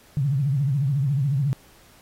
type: tone with vibrato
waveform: sine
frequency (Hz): 138.59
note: C#3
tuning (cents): 0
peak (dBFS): -19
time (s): 0.17-1.53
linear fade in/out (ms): 0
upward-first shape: triangle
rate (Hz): 14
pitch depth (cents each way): 180
effects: pink hiss -54 dBFS RMS until 2.01 s + AAC 48 kbps